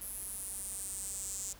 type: tone with high-pass filter sweep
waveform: sawtooth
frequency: 196 Hz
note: G3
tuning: in tune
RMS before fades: -41 dBFS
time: 0.01-1.53 s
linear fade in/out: 5 ms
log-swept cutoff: 11000 to 7300 Hz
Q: 5.6
effects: added 50 Hz sine -56 dBFS peak until 1.59 s + pink hiss -56 dBFS RMS until 1.59 s